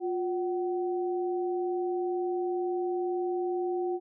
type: tone pair together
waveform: sine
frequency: 355.7 / 755 Hz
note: F4 / F#5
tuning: +32 / +35 cents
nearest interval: octave + minor second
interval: 1303 cents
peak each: -28 / -36 dBFS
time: 0-4 s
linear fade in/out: 50 ms
effects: none